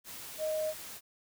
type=tone in noise; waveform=sine; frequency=622.3 Hz; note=D#5; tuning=in tune; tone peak=-30 dBFS; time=0.38-0.74 s; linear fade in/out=50 ms; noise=white; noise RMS=-45 dBFS; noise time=0.04-1.01 s; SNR=+12 dB; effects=none